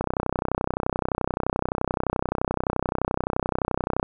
click train, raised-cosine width 1 ms, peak -9 dBFS, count 128, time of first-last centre 0.01-4.029 s, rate 31.6 Hz, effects none

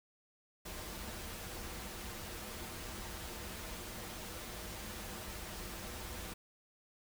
pink noise with comb filter, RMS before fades -45 dBFS, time 0.65-6.34 s, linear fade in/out 10 ms, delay 7.2 ms, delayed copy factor -0.55, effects none

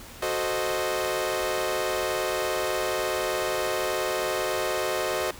sawtooth chord, F# diminished seventh, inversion none, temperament equal, 370 / 440 / 523.3 / 622.3 Hz, F#4 / A4 / C5 / Eb5, 0 / 0 / 0 / 0 cents, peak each -27 / -29 / -27 / -26 dBFS, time 0.22-5.31 s, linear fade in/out 5 ms, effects pink hiss -44 dBFS RMS until 5.39 s

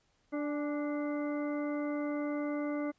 harmonic tone with a mistuned harmonic, 293.7 Hz, D4, in tune, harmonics 1 / 2 / 3 / 4 / 5 / 7, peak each -33 / -38 / -50 / -46 / -50 / -48 dBFS, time 0.32-2.92 s, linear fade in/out 20 ms, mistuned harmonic 3, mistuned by -55 cents, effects pink hiss -73 dBFS RMS until 2.98 s + resampled to 16000 Hz

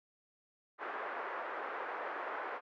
white band-pass noise, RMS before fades -41 dBFS, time 0.78-2.61 s, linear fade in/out 50 ms, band 390 to 1600 Hz, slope 24 dB/octave, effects none

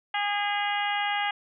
harmonic tone, 409.2 Hz, G#4, 26 cents flat, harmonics 2 / 3 / 4 / 5 / 6 / 7 / 8, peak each -28 / -36 / -33 / -32 / -39 / -34 / -39 dBFS, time 0.14-1.31 s, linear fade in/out 5 ms, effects none

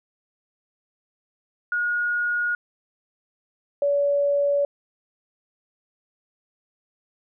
sine tone pair in turn, 1441 / 569.9 Hz, F#6 / C#5, -46 / +48 cents, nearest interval octave + major third, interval 1606 cents, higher first, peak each -21 / -18 dBFS, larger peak second, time 1.72-2.55 / 3.82-4.65 s, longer neither, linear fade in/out 2 ms, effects none

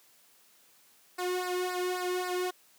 sawtooth tone with flanger, 362.4 Hz, F#4, 36 cents flat, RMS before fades -32 dBFS, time 1.18-2.51 s, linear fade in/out 10 ms, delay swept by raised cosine 0.3 to 1.3 ms, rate 3.7 Hz, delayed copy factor -0.9, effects white hiss -62 dBFS RMS until 2.78 s + high-pass 150 Hz 12 dB/octave

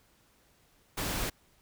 pink noise, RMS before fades -33 dBFS, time 0.97-1.3 s, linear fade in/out 10 ms, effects pink hiss -66 dBFS RMS until 1.61 s

